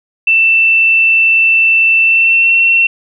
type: tone with pitch glide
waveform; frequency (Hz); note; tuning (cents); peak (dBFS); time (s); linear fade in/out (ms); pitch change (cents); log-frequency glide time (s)
sine; 2669 to 2711; E7 to E7; +21 to +48; -6; 0.27-2.87; 5; +27; 2.03-2.51
effects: none